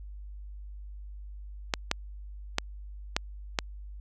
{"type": "clicks", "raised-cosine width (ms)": 0.2, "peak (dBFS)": -7, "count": 5, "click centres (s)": [1.738, 1.914, 2.584, 3.165, 3.588], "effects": ["added 50 Hz sine -40 dBFS peak until 4 s"]}